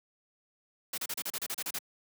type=noise bursts; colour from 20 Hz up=white; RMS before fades=-35 dBFS; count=11; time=0.93-1.788 s; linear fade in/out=5 ms; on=48 ms; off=33 ms; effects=high-pass 150 Hz 12 dB/octave